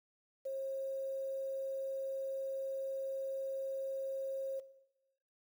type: tone with quantisation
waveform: sine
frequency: 538 Hz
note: C5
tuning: 48 cents sharp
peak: -36 dBFS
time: 0.45-4.6 s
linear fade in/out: 10 ms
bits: 10
effects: noise-tail reverb RT60 1.0 s tail -17 dB re dry